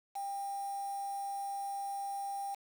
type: tone with quantisation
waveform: sine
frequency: 796 Hz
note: G5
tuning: 26 cents sharp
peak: -36 dBFS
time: 0.15-2.55 s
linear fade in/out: 10 ms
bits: 8
effects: none